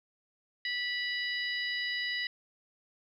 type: harmonic tone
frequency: 981 Hz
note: B5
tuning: 12 cents flat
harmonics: 2 / 3 / 4 / 5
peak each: -33 / -39 / -39 / -41 dBFS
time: 0.65-2.27 s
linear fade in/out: 2 ms
effects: 11-bit